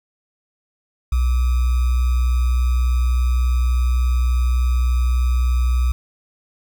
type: tone with sample-and-hold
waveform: sine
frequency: 61.74 Hz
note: B1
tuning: in tune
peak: -14 dBFS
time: 1.12-5.92 s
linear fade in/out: 5 ms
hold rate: 1225 Hz
effects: none